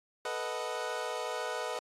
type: chord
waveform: 25% pulse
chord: B dominant seventh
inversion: third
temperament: equal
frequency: 440 / 493.9 / 622.3 / 740 Hz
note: A4 / B4 / D#5 / F#5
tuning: 0 / 0 / 0 / 0 cents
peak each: -37 / -34 / -35 / -38 dBFS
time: 0.25-1.79 s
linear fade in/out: 2 ms
effects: low-pass 9000 Hz 12 dB/octave + AAC 64 kbps